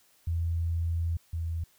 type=tone pair in turn; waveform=sine; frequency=83.7 / 82.6 Hz; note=E2 / E2; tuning=+27 / +4 cents; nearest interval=unison; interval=23 cents; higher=first; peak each=-26 / -29 dBFS; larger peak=first; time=0.27-1.17 / 1.33-1.64 s; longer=first; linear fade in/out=5 ms; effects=white hiss -64 dBFS RMS until 1.78 s